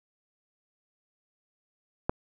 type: click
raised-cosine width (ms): 1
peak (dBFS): -11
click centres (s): 2.095
effects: none